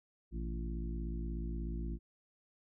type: harmonic tone with a mistuned harmonic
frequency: 56.6 Hz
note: A1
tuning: 50 cents sharp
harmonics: 1 / 2 / 3 / 4 / 5 / 6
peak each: -37 / -50 / -45 / -47 / -51 / -49 dBFS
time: 0.31-1.99 s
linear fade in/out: 50 ms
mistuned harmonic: 2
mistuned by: +150 cents
effects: none